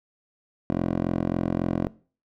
10% pulse tone with band-pass filter, 43.65 Hz, F1, in tune, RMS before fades -26 dBFS, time 0.7-1.87 s, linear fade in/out 0 ms, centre 360 Hz, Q 1.2, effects noise-tail reverb RT60 0.4 s tail -20 dB re dry

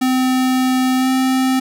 square tone with pitch glide, 257.3 to 260.6 Hz, C4 to C4, -29 to -7 cents, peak -14 dBFS, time 0.01-1.6 s, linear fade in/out 10 ms, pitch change +22 cents, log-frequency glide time 0.97-1.09 s, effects none

